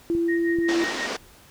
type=tone; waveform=sine; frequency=337.4 Hz; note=E4; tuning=40 cents sharp; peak=-20 dBFS; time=0.1-0.84 s; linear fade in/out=0 ms
type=clicks; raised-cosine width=3 ms; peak=-22 dBFS; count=2; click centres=0.151 / 0.587 s
type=tone with tremolo; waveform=sine; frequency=1864.7 Hz; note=A#6; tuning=in tune; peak=-26 dBFS; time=0.28-1.07 s; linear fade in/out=10 ms; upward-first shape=sine; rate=5.6 Hz; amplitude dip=85%
type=band-pass noise; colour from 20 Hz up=pink; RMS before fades=-30 dBFS; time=0.68-1.17 s; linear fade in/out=10 ms; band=240 to 6200 Hz; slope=24 dB/octave
effects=pink hiss -51 dBFS RMS until 1.5 s